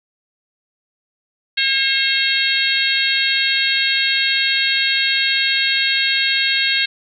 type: harmonic tone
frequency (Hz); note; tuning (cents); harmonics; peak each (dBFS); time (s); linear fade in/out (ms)
539; C#5; -49; 3 / 4 / 5 / 6 / 7 / 8; -22 / -22 / -22 / -22 / -22 / -22; 1.57-6.86; 10
effects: none